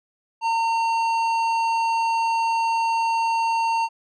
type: tone with tanh clipping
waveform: sine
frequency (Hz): 912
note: A#5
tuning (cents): -38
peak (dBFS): -21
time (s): 0.41-3.89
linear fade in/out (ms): 50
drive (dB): 12
effects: none